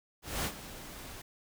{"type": "noise with ADSR envelope", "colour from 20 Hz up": "pink", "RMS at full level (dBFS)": -32, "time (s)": [0.22, 1.22], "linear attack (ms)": 220, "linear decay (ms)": 77, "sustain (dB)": -14, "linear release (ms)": 7, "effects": []}